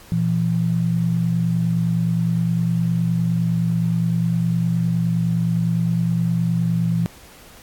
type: tone pair together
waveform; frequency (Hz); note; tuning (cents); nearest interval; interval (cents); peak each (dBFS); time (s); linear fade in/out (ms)
sine; 120 / 169.71; B2 / F3; -49 / -49; tritone; 600; -22 / -18; 0.12-7.06; 0
effects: pink hiss -45 dBFS RMS until 7.62 s + AAC 64 kbps